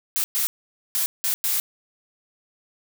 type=noise bursts at uneven times; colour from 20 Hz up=blue; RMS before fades=-23 dBFS; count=5; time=0.16-0.24 / 0.35-0.47 / 0.95-1.06 / 1.24-1.34 / 1.44-1.6 s; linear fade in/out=0 ms; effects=none